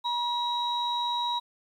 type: tone pair together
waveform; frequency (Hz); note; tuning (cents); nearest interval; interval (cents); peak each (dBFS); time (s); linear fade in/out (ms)
sine; 961 / 3844; B5 / B7; -48 / -48; 2 octaves; 2400; -27 / -30; 0.04-1.4; 20
effects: tanh soft clip ceiling -19 dBFS + 10-bit